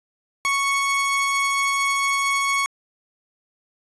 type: tone pair together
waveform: 45% pulse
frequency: 1108.7 / 2213 Hz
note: C#6 / C#7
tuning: 0 / -3 cents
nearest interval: octave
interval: 1197 cents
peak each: -22 dBFS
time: 0.45-2.66 s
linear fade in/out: 0 ms
effects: resampled to 24000 Hz